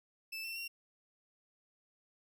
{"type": "tone with pitch steps", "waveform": "30% pulse", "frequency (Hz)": [2637, 2691, 2746], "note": ["E7", "E7", "F7"], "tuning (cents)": [0, 35, -30], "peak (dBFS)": -37, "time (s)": [0.32, 0.68], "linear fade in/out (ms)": 10, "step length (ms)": 120, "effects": []}